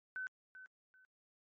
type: tone with echo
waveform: sine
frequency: 1517 Hz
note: F#6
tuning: 43 cents sharp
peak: -39 dBFS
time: 0.16-0.27 s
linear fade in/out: 0 ms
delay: 390 ms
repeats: 2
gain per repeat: -12 dB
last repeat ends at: 1.05 s
effects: MP3 48 kbps